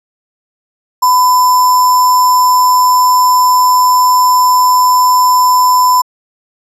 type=tone with sample-and-hold; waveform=sine; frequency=1001 Hz; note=B5; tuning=23 cents sharp; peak=-5 dBFS; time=1.02-6.02 s; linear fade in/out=10 ms; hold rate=6300 Hz; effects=resampled to 32000 Hz